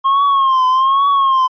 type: tone with vibrato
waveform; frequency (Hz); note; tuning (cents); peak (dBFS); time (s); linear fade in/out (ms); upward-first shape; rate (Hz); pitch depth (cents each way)
triangle; 1073; C6; +43; -8; 0.04-1.48; 20; triangle; 1.2; 95
effects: resampled to 11025 Hz